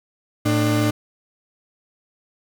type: tone pair together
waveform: 35% pulse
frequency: 111.45 / 299.1 Hz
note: A2 / D4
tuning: +23 / +32 cents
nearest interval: octave + perfect fourth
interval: 1709 cents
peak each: -18 dBFS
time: 0.45-0.91 s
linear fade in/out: 10 ms
effects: none